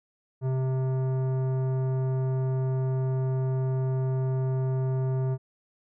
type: tone with tanh clipping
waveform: sine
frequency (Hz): 130.81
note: C3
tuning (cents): 0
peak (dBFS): -26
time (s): 0.41-5.38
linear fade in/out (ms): 50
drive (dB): 14
effects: none